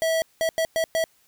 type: tone bursts at uneven times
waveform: square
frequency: 650 Hz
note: E5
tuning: 24 cents flat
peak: -21 dBFS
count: 5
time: 0.02-0.22 / 0.41-0.49 / 0.58-0.65 / 0.76-0.84 / 0.95-1.04 s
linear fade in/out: 0 ms
effects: white hiss -62 dBFS RMS until 1.27 s